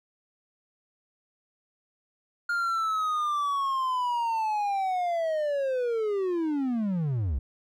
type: linear sweep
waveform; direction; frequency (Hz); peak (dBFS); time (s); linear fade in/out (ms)
triangle; down; 1416 to 58.2; -23; 2.49-7.39; 5
effects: none